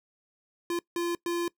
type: tone bursts at uneven times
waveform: square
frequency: 344.4 Hz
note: F4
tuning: 24 cents flat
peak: -28 dBFS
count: 3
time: 0.7-0.79 / 0.96-1.15 / 1.26-1.48 s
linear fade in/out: 2 ms
effects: noise-tail reverb RT60 0.1 s tail -22 dB re dry